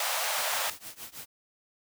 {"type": "high-pass noise", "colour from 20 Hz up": "pink", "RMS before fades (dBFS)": -30, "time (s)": [0, 0.7], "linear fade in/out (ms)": 2, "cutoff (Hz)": 570, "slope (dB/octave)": 48}
{"type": "noise with tremolo", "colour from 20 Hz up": "white", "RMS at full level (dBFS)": -40, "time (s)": [0.36, 1.26], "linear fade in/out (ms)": 20, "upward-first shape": "triangle", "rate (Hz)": 6.3, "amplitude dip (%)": 95}
{"effects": []}